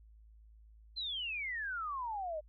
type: exponential sweep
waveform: sine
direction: down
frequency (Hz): 4179 to 592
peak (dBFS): -36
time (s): 0.96-2.41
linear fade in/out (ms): 20
effects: added 54 Hz sine -56 dBFS peak until 2.48 s